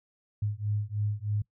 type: beating tone pair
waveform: sine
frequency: 102.9 / 106.1 Hz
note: G#2 / G#2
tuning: -16 / +38 cents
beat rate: 3.2 Hz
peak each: -31 dBFS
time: 0.42-1.42 s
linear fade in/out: 5 ms
effects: noise-tail reverb RT60 0.1 s tail -22 dB re dry